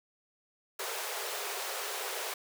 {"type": "high-pass noise", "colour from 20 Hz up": "pink", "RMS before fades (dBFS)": -37, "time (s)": [0.79, 2.34], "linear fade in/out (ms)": 5, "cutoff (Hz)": 380, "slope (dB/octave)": 96, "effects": []}